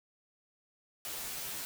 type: noise with comb filter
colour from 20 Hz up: white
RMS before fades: -40 dBFS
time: 1.05-1.65 s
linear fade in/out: 0 ms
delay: 11 ms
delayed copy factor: -1
effects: none